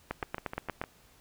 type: two click trains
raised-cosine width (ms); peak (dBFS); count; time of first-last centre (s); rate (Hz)
0.5; -17 / -22; 7 / 5; 0.11-0.815 / 0.23-0.839; 8.51 / 6.57
effects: pink hiss -61 dBFS RMS until 1.2 s